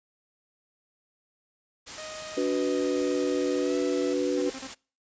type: noise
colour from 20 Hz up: white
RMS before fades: -39 dBFS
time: 1.86-4.75 s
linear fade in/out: 20 ms
type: tone with pitch glide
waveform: sawtooth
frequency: 623 to 657.4 Hz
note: D#5 to E5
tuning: +2 to -5 cents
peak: -35 dBFS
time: 1.98-4.13 s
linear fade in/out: 0 ms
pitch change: +93 cents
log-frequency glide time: 3.6-3.76 s
type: chord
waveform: sine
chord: B minor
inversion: first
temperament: equal with one note detuned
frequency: 288.3 / 370 / 493.9 Hz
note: D4 / F#4 / B4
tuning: -32 / 0 / 0 cents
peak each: -28 dBFS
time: 2.37-4.5 s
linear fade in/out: 5 ms
type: tone bursts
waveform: sawtooth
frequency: 265 Hz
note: C4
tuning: 22 cents sharp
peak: -33 dBFS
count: 4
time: 4.37-4.675 s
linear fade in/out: 10 ms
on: 56 ms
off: 27 ms
effects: noise-tail reverb RT60 0.4 s tail -25 dB re dry + resampled to 16000 Hz